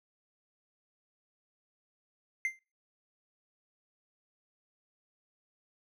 triangle tone with exponential decay, 2088 Hz, C7, 4 cents flat, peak -24 dBFS, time 2.45-2.59 s, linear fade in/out 1 ms, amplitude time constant 30 ms, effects noise-tail reverb RT60 0.3 s tail -22 dB re dry

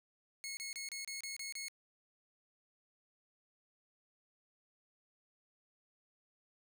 15% pulse tone bursts, 2178 Hz, C#7, 31 cents flat, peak -35 dBFS, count 8, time 0.44-1.683 s, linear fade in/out 0 ms, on 130 ms, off 29 ms, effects none

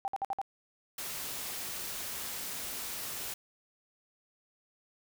sine tone bursts, 783 Hz, G5, 2 cents flat, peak -30 dBFS, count 5, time 0.05-0.415 s, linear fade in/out 0 ms, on 29 ms, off 55 ms
white noise, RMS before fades -39 dBFS, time 0.98-3.34 s, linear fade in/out 5 ms
effects none

